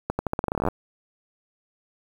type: accelerating click train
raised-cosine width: 1 ms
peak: -10 dBFS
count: 17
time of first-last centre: 0.1-0.685 s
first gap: 90 ms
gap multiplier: 0.86
effects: 7-bit